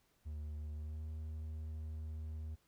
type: tone with pitch glide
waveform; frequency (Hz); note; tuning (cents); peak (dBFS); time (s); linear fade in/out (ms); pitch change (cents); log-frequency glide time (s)
triangle; 75.5 to 78.03; D2 to D#2; +48 to +6; -39; 0.25-2.56; 20; +58; 0.75-1.03
effects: pink hiss -75 dBFS RMS until 2.67 s